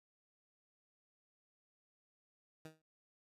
15% pulse tone with exponential decay, 157.9 Hz, D#3, 26 cents sharp, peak -40 dBFS, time 2.65-2.82 s, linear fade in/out 2 ms, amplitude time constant 35 ms, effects noise-tail reverb RT60 0.1 s tail -20 dB re dry + resampled to 32000 Hz

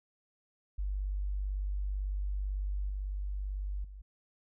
sine tone with level steps, 49 Hz, G1, in tune, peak -31 / -33 / -44 dBFS, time 0.78-4.02 s, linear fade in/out 10 ms, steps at 2.89 / 3.84 s, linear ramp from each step 5 ms, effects none

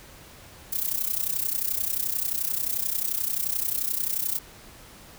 violet noise with amplitude modulation, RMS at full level -24 dBFS, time 0.72-4.39 s, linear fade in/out 10 ms, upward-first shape sine, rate 31.4 Hz, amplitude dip 80%, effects pink hiss -48 dBFS RMS until 5.18 s

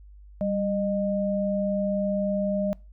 sine tone pair together, 196.08 / 612 Hz, G3 / D#5, +1 / -29 cents, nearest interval octave + minor sixth, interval 1970 cents, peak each -26 dBFS, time 0.41-2.73 s, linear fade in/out 0 ms, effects noise-tail reverb RT60 0.3 s tail -25 dB re dry + added 50 Hz sine -45 dBFS peak until 2.92 s

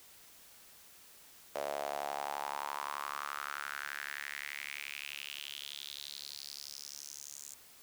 sawtooth tone with high-pass filter sweep, 71.6 Hz, D2, 43 cents flat, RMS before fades -42 dBFS, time 1.55-7.54 s, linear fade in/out 5 ms, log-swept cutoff 590 to 7200 Hz, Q 4.6, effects white hiss -58 dBFS RMS until 7.82 s

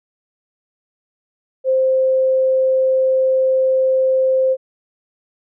sine tone, 523.3 Hz, C5, in tune, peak -12 dBFS, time 1.64-4.57 s, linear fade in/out 50 ms, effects none

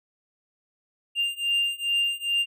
triangle beating tone pair, 2795 / 2797.4 Hz, F7 / F7, +1 / +2 cents, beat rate 2.4 Hz, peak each -25 / -24 dBFS, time 1.15-2.46 s, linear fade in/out 50 ms, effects none

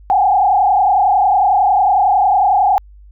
sine tone with frequency modulation, 784 Hz, G5, in tune, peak -9 dBFS, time 0.1-2.78 s, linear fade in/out 0 ms, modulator 31 Hz, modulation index 1.8, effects added 50 Hz sine -38 dBFS peak until 3.11 s

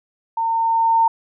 sine tone with level ramp, 910 Hz, A#5, 42 cents flat, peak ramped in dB -18 to -11 dBFS, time 0.37-1.08 s, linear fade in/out 5 ms, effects none

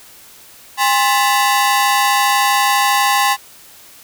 sawtooth ring-modulated tone, 932.3 Hz, A#5, in tune, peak -5 dBFS, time 0.77-3.37 s, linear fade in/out 50 ms, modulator 123 Hz, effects white hiss -42 dBFS RMS until 4.03 s

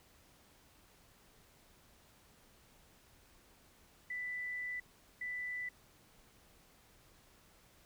sine tone bursts at uneven times, 1985 Hz, B6, 8 cents sharp, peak -38 dBFS, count 2, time 4.1-4.8 / 5.21-5.69 s, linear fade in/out 5 ms, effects pink hiss -65 dBFS RMS until 7.85 s

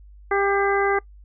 harmonic tone with a mistuned harmonic, 397.4 Hz, G4, 24 cents sharp, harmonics 1 / 2 / 3 / 4 / 5, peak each -21 / -24 / -26 / -27 / -28 dBFS, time 0.31-0.99 s, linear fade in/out 5 ms, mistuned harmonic 5, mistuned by +28 cents, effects noise-tail reverb RT60 0.1 s tail -22 dB re dry + added 50 Hz sine -43 dBFS peak until 1.24 s

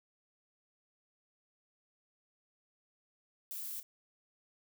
violet noise with echo, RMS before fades -42 dBFS, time 3.51-3.8 s, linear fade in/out 0 ms, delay 29 ms, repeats 1, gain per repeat -11 dB, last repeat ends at 3.829 s, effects none

